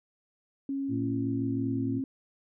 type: tone with pitch glide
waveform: sine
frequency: 274.5 to 267.5 Hz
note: C#4 to C4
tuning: -17 to +38 cents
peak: -29 dBFS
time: 0.69-2.04 s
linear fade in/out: 2 ms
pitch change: -45 cents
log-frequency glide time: 1.15-1.83 s
type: harmonic tone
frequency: 112.9 Hz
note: A2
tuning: 45 cents sharp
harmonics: 1 / 2 / 3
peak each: -33 / -36 / -38 dBFS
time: 0.88-2.02 s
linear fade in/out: 50 ms
effects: none